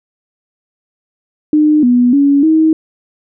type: tone with pitch steps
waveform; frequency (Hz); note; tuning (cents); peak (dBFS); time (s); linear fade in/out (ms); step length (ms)
sine; 303.2 / 245 / 282 / 317; D#4 / B3 / C#4 / D#4; -45 / -14 / +30 / +32; -6; 1.53-2.73; 2; 300
effects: none